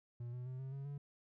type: tone with pitch steps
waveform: triangle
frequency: 119.9 / 124.13 / 128.51 / 133.04 / 137.73 / 142.59 Hz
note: A#2 / B2 / C3 / C3 / C#3 / C#3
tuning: +49 / +9 / -31 / +29 / -11 / +49 cents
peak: -40 dBFS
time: 0.2-0.98 s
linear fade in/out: 5 ms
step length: 130 ms
effects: none